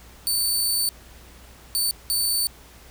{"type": "tone bursts at uneven times", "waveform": "15% pulse", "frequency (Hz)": 4528, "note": "C#8", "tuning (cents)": 36, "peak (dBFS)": -14, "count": 3, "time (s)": [[0.27, 0.89], [1.75, 1.91], [2.1, 2.47]], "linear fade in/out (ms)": 0, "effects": ["added 60 Hz sine -48 dBFS peak until 2.9 s", "pink hiss -49 dBFS RMS until 2.9 s"]}